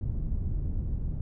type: low-pass noise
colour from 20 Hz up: pink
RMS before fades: -30 dBFS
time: 0.01-1.21 s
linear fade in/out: 2 ms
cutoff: 130 Hz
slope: 12 dB/octave
effects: none